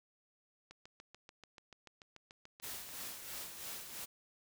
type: click train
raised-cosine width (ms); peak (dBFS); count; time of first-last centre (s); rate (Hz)
0.2; -36; 17; 0.71-3.036; 6.88
type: noise with tremolo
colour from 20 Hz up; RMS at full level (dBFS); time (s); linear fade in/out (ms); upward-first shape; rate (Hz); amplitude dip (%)
white; -44; 2.62-4.06; 20; sine; 3; 50
effects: none